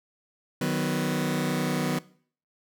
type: chord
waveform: sawtooth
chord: B major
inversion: first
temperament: just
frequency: 154.34 / 185.21 / 246.9 Hz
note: D#3 / F#3 / B3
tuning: -14 / +2 / 0 cents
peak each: -25 dBFS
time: 0.61-1.99 s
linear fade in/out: 5 ms
effects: noise-tail reverb RT60 0.5 s tail -20 dB re dry